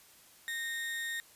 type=tone with amplitude modulation; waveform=35% pulse; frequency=1849 Hz; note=A#6; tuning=15 cents flat; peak=-32 dBFS; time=0.48-1.2 s; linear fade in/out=0 ms; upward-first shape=sine; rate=270 Hz; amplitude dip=25%; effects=white hiss -59 dBFS RMS until 1.35 s + resampled to 32000 Hz